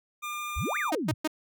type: tone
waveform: 25% pulse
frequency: 1202 Hz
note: D6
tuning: 40 cents sharp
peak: -29 dBFS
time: 0.22-0.91 s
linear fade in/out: 20 ms
type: exponential two-way sweep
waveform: sine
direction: up then down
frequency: 49.31 to 2489 to 95.8 Hz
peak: -28 dBFS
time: 0.56-1.14 s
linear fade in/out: 10 ms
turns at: 0.78 s
type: tone bursts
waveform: sawtooth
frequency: 311.1 Hz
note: D#4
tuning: in tune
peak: -21 dBFS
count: 3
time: 0.92-1.276 s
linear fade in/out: 5 ms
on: 32 ms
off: 130 ms
effects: none